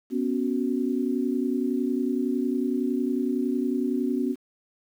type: chord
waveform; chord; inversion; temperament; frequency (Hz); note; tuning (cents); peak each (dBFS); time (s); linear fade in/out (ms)
sine; B suspended second; none; just; 246.9 / 277.8 / 370.4; B3 / C#4 / F#4; 0 / +4 / +2; -26 / -27 / -30; 0.1-4.36; 50
effects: 9-bit